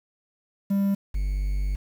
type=tone pair in turn; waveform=triangle; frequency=198.2 / 48.85 Hz; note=G3 / G1; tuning=+19 / -5 cents; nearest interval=2 octaves; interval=2424 cents; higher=first; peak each=-18 / -21 dBFS; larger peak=first; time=0.7-0.95 / 1.14-1.76 s; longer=second; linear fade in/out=10 ms; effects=8-bit